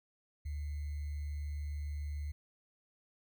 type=tone with sample-and-hold; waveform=sine; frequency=73.42 Hz; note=D2; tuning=in tune; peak=-36 dBFS; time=0.45-2.32 s; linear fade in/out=10 ms; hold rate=2100 Hz; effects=none